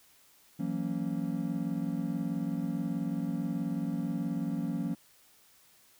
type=chord; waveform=triangle; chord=F# dominant seventh; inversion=third; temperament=just; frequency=166.5 / 185 / 231.2 / 277.5 Hz; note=E3 / F#3 / A#3 / C#4; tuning=+18 / 0 / -14 / +2 cents; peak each=-34 dBFS; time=0.59-4.95 s; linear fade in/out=10 ms; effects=white hiss -62 dBFS RMS until 5.99 s